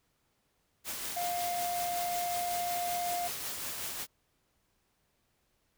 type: noise with tremolo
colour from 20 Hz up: white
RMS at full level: -37 dBFS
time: 0.84-4.07 s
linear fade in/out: 50 ms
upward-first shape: sine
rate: 5.4 Hz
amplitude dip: 30%
type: tone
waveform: triangle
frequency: 704 Hz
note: F5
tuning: 14 cents sharp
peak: -30 dBFS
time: 1.16-3.28 s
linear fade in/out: 10 ms
effects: pink hiss -75 dBFS RMS until 5.77 s